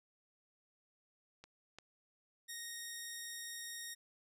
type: clicks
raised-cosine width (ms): 0.2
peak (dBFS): -36 / -33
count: 2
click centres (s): 1.44 / 1.786
type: tone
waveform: 10% pulse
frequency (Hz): 1864.7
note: A#6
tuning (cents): 0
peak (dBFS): -35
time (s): 2.48-3.95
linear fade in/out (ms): 20
effects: none